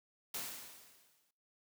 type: noise with exponential decay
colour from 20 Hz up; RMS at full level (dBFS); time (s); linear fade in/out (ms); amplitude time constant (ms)
white; -39; 0.34-1.31; 5; 210
effects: noise-tail reverb RT60 0.5 s tail -21 dB re dry + high-pass 100 Hz 12 dB/octave

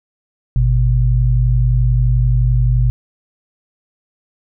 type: tone pair together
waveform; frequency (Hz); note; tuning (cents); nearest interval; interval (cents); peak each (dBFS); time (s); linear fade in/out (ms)
sine; 51.95 / 123.47; G#1 / B2; +1 / 0; octave + minor third; 1499; -13; 0.56-2.9; 0
effects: none

